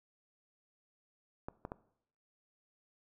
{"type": "clicks", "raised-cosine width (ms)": 1, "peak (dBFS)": -26, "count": 3, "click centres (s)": [1.485, 1.651, 1.719], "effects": ["noise-tail reverb RT60 0.7 s tail -19 dB re dry"]}